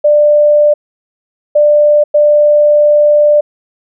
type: tone bursts at uneven times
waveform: sine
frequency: 593 Hz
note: D5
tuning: 17 cents sharp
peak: -4 dBFS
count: 3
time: 0.04-0.74 / 1.55-2.04 / 2.14-3.41 s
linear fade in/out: 10 ms
effects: none